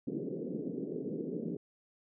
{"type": "band-pass noise", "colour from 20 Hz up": "white", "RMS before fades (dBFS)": -38, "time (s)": [0.07, 1.57], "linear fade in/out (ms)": 5, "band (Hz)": [150, 450], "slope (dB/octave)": 48, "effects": []}